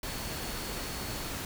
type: tone in noise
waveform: sine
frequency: 4406 Hz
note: C#8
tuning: 11 cents flat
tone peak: -47 dBFS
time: 0.05-1.29 s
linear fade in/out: 2 ms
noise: pink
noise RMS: -37 dBFS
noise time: 0.03-1.45 s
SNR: -13 dB
effects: none